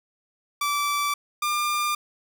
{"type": "tone pair in turn", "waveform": "sawtooth", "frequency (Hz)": [1161, 1198.5], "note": ["D6", "D6"], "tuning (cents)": [-20, 35], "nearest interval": "minor second", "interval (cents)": 55, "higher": "second", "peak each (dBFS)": -19, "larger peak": "neither", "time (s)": [[0.61, 1.14], [1.42, 1.95]], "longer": "neither", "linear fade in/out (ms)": 5, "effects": []}